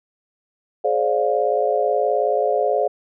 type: chord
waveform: sine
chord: D half-diminished seventh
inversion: second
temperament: just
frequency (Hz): 422.9 / 528.6 / 587.3 / 704.8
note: Ab4 / C5 / D5 / F5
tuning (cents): +31 / +18 / 0 / +16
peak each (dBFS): -22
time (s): 0.84-2.88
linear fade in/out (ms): 10
effects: none